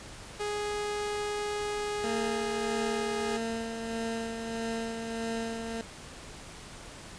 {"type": "tone", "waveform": "sawtooth", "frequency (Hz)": 415.3, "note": "G#4", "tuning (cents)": 0, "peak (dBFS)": -27, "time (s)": [0.39, 3.38], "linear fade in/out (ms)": 20}
{"type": "tone with tremolo", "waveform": "20% pulse", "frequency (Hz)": 227.7, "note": "A#3", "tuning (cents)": -40, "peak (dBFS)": -26, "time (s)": [2.04, 5.81], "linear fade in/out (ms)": 0, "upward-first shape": "sine", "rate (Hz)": 1.6, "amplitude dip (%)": 40}
{"effects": ["pink hiss -46 dBFS RMS until 7.18 s", "resampled to 22050 Hz"]}